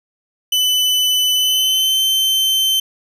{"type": "tone with pitch glide", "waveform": "40% pulse", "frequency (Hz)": [3004, 3092], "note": ["F#7", "G7"], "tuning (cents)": [26, -24], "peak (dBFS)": -12, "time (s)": [0.52, 2.8], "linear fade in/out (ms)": 5, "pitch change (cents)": 50, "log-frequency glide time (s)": [1.34, 2.02], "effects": []}